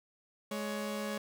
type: tone pair together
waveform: sawtooth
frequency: 210 / 559.2 Hz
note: G#3 / C#5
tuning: +19 / +15 cents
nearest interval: octave + perfect fourth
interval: 1696 cents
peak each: -33 / -35 dBFS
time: 0.51-1.18 s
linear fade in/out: 5 ms
effects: none